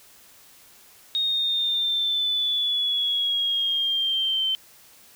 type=exponential sweep; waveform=sine; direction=down; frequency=3729 to 3088 Hz; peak=-21 dBFS; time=1.15-4.55 s; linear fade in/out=0 ms; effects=white hiss -52 dBFS RMS until 5.15 s